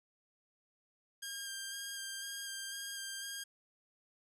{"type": "tone with vibrato", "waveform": "10% pulse", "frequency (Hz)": 1603, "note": "G6", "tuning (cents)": 38, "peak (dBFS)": -32, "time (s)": [1.22, 3.44], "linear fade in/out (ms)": 10, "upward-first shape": "square", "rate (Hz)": 2, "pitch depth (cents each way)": 14, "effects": []}